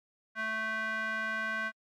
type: tone with band-pass filter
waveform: square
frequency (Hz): 220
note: A3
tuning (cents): 0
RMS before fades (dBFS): -34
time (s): 0.35-1.72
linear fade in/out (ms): 50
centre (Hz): 1600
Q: 4.1
effects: AAC 64 kbps